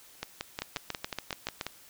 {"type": "two click trains", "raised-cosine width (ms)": 0.2, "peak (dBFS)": [-15, -16], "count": [8, 9], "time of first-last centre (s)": [[0.62, 1.612], [0.23, 1.666]], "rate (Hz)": [7.06, 5.57], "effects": ["white hiss -55 dBFS RMS until 1.89 s"]}